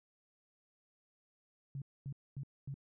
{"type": "tone bursts", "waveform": "sine", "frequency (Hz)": 137.7, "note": "C#3", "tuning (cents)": -11, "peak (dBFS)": -39, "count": 4, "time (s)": [1.75, 2.742], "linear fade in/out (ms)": 2, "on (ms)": 68, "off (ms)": 240, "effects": []}